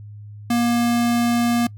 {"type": "tone", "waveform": "square", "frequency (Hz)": 237.3, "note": "A#3", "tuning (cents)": 31, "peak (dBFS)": -17, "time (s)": [0.5, 1.67], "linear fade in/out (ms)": 5, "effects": ["noise-tail reverb RT60 0.1 s tail -24 dB re dry", "added 104 Hz sine -35 dBFS peak until 1.77 s"]}